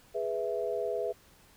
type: chord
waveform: sine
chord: E major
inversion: first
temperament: equal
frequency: 415.3 / 493.9 / 659.3 Hz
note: G#4 / B4 / E5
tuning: 0 / 0 / 0 cents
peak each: -34 dBFS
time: 0.14-1.13 s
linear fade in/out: 20 ms
effects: pink hiss -60 dBFS RMS until 1.56 s